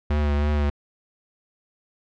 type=tone with vibrato; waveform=square; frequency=73.42 Hz; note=D2; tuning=in tune; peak=-20 dBFS; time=0.1-0.7 s; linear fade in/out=5 ms; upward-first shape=triangle; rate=3.1 Hz; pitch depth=35 cents each way; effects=low-pass 3000 Hz 12 dB/octave